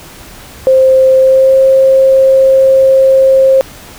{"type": "tone with pitch glide", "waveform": "sine", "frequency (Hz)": [525, 532.3], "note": ["C5", "C5"], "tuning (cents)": [6, 30], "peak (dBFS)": -3, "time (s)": [0.67, 3.61], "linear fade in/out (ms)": 0, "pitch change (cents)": 24, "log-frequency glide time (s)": [1.19, 1.57], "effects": ["pink hiss -33 dBFS RMS until 3.98 s"]}